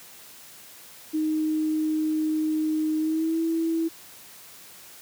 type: tone with pitch glide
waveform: sine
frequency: 311.1 to 327.5 Hz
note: D#4 to E4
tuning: 0 to -11 cents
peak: -22 dBFS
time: 1.13-3.89 s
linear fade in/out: 20 ms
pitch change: +89 cents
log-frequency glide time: 2.98-3.4 s
effects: white hiss -47 dBFS RMS until 5.01 s + high-pass 80 Hz 12 dB/octave